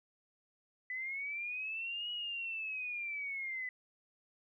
sine linear two-way sweep, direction up then down, 1990 to 2919 to 1994 Hz, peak -37 dBFS, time 0.9-3.69 s, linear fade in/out 2 ms, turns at 2.11 s, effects 13-bit

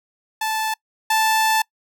sawtooth tone pair in turn, 876 / 879.2 Hz, A5 / A5, -8 / -2 cents, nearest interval unison, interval 6 cents, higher second, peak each -17 / -12 dBFS, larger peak second, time 0.41-0.74 / 1.1-1.62 s, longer second, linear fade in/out 5 ms, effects noise-tail reverb RT60 0.1 s tail -25 dB re dry

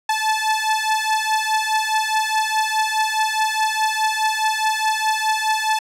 sawtooth beating tone pair, 868 / 872.8 Hz, A5 / A5, -24 / -14 cents, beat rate 4.8 Hz, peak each -17 dBFS, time 0.09-5.79 s, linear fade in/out 5 ms, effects low-pass 10000 Hz 12 dB/octave

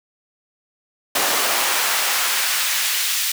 pink noise with high-pass filter sweep, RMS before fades -20 dBFS, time 1.15-3.32 s, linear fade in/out 5 ms, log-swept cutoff 530 to 2900 Hz, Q 0.78, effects none

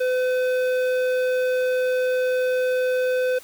sine tone with tanh clipping, 507 Hz, B4, 45 cents sharp, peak -21 dBFS, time 0-3.39 s, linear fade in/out 10 ms, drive 13 dB, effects white hiss -46 dBFS RMS until 3.43 s

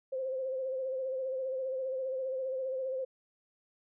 sine tone with vibrato, 523.3 Hz, C5, in tune, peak -32 dBFS, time 0.12-3.05 s, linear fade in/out 10 ms, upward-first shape sine, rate 15 Hz, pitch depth 41 cents each way, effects none

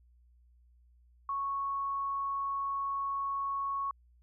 sine tone, 1106 Hz, C#6, 4 cents flat, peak -31 dBFS, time 1.29-3.91 s, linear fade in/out 2 ms, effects added 60 Hz sine -60 dBFS peak until 4.22 s

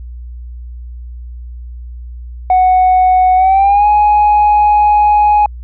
sine tone with pitch glide, 740 to 835.4 Hz, F#5 to G#5, 0 to +10 cents, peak -4 dBFS, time 2.5-5.46 s, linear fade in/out 2 ms, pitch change +210 cents, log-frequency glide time 3.36-3.87 s, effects tanh soft clip ceiling -4 dBFS + added 60 Hz sine -25 dBFS peak until 5.63 s

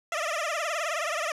15% pulse tone with vibrato, 637 Hz, D#5, 41 cents sharp, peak -21 dBFS, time 0.12-1.32 s, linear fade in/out 2 ms, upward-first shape triangle, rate 19 Hz, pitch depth 170 cents each way, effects low-pass 9000 Hz 12 dB/octave

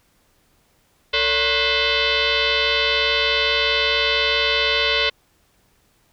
sine tone with frequency modulation, 448.8 Hz, A4, 34 cents sharp, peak -16 dBFS, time 1.13-5.1 s, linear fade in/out 10 ms, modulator 511 Hz, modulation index 7.3, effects pink hiss -61 dBFS RMS until 6.12 s

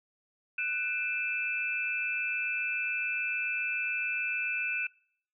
sine tone cluster, 1491 / 2398 / 2625 Hz, F#6 / D7 / E7, +13 / +36 / -8 cents, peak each -36 / -35 / -31 dBFS, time 0.58-4.87 s, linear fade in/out 5 ms, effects noise-tail reverb RT60 0.6 s tail -24 dB re dry

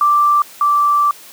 sine tone pair in turn, 1174.7 / 1168.2 Hz, D6 / D6, 0 / -10 cents, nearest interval unison, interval 10 cents, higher first, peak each -9 / -10 dBFS, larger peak first, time 0.01-0.42 / 0.61-1.11 s, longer second, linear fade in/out 2 ms, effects white hiss -39 dBFS RMS until 1.32 s + high-pass 200 Hz 12 dB/octave

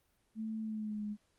sine tone with pitch glide, 220 to 209 Hz, A3 to G#3, 0 to +11 cents, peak -36 dBFS, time 0.35-1.17 s, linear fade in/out 50 ms, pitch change -89 cents, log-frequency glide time 0.61-1.04 s, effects pink hiss -75 dBFS RMS until 1.38 s + Opus 32 kbps

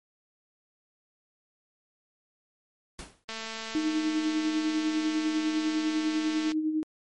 pink noise with exponential decay, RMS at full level -37 dBFS, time 2.99-3.24 s, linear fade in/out 1 ms, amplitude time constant 54 ms
click train, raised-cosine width 0.2 ms, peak -20 dBFS, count 721, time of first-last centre 3.29-6.519 s, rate 223 Hz
sine tone with tremolo, 311.1 Hz, D#4, in tune, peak -23 dBFS, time 3.75-6.83 s, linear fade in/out 0 ms, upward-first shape sine, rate 10 Hz, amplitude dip 50%
effects MP3 48 kbps

